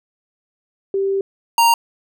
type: tone pair in turn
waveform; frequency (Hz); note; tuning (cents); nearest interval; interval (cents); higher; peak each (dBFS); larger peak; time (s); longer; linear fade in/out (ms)
sine / square; 391 / 930; G4 / A#5; -4 / -4; octave + minor third; 1500; second; -16 / -11; second; 0.94-1.21 / 1.58-1.74; first; 2
effects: none